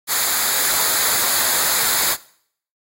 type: noise with comb filter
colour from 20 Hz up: white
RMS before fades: -18 dBFS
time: 0.07-2.17 s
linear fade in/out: 50 ms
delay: 0.35 ms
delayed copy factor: -0.65
effects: noise-tail reverb RT60 0.6 s tail -20 dB re dry + AAC 48 kbps